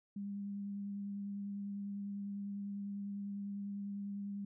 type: tone with vibrato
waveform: sine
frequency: 200.9 Hz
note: G3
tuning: 43 cents sharp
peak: -39 dBFS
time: 0.16-4.45 s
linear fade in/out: 5 ms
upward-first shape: square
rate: 10 Hz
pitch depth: 9 cents each way
effects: none